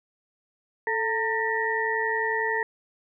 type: tone cluster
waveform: sine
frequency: 440 / 912 / 1799 / 1910 Hz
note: A4 / A#5 / A6 / A#6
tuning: 0 / -38 / +38 / +42 cents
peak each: -29 dBFS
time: 0.87-2.63 s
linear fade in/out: 2 ms
effects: none